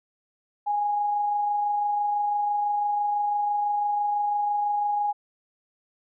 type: tone with amplitude modulation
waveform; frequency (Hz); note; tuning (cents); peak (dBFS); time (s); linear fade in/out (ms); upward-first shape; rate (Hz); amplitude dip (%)
sine; 826; G#5; -10; -21; 0.66-5.13; 20; sine; 26; 25
effects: none